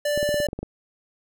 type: tone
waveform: square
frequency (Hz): 587.3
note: D5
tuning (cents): 0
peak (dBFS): -22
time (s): 0.05-0.47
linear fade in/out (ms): 5
type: clicks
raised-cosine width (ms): 2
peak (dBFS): -17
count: 9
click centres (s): 0.176 / 0.229 / 0.291 / 0.343 / 0.402 / 0.487 / 0.531 / 0.59 / 0.63
effects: none